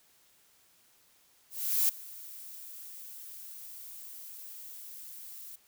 violet noise with ADSR envelope, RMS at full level -25 dBFS, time 1.5-5.56 s, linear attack 390 ms, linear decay 5 ms, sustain -21 dB, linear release 8 ms, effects white hiss -65 dBFS RMS until 5.67 s

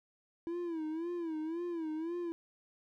triangle tone with vibrato, 329.6 Hz, E4, in tune, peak -33 dBFS, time 0.47-2.32 s, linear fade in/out 0 ms, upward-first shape sine, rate 1.9 Hz, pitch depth 110 cents each way, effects none

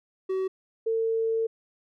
triangle / sine tone pair in turn, 378.6 / 450.2 Hz, F#4 / A4, +40 / +40 cents, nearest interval minor third, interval 300 cents, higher second, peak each -23 dBFS, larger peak neither, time 0.29-0.48 / 0.86-1.47 s, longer second, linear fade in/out 10 ms, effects none

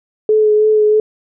sine tone with vibrato, 427.7 Hz, A4, 49 cents flat, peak -8 dBFS, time 0.29-1 s, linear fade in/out 2 ms, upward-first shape sine, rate 3.1 Hz, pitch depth 18 cents each way, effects none

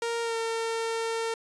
sawtooth tone with pitch glide, 465.2 to 454.6 Hz, A#4 to A#4, -4 to -43 cents, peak -24 dBFS, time 0.02-1.34 s, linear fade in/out 2 ms, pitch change -39 cents, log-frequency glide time 0.22-0.36 s, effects resampled to 22050 Hz

